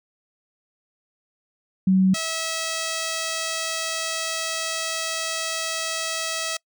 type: tone pair in turn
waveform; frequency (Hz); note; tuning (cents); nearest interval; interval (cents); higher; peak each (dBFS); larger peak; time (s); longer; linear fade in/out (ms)
sine / 5% pulse; 188.6 / 648.8; F#3 / E5; +33 / -28; octave + major sixth; 2139; second; -14; neither; 1.87-2.14 / 2.14-6.57; second; 5
effects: noise-tail reverb RT60 0.1 s tail -26 dB re dry